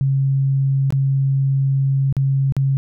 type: tone with dropouts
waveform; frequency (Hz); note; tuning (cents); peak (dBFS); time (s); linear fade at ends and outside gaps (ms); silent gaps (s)
sine; 136.1; C#3; -31; -14; 0.01-2.77; 0; 0.905-0.924 / 2.126-2.167 / 2.523-2.566
effects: none